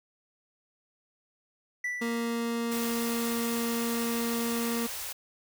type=tone with exponential decay; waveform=triangle; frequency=1970 Hz; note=B6; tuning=5 cents flat; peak=-26 dBFS; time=1.84-2.76 s; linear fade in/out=5 ms; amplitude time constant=200 ms
type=tone; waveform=30% pulse; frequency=233.1 Hz; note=A#3; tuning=in tune; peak=-26 dBFS; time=2.01-4.87 s; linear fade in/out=10 ms
type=band-stop noise; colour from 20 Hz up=white; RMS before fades=-37 dBFS; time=2.71-5.13 s; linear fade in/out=10 ms; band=100 to 460 Hz; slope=24 dB/octave
effects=none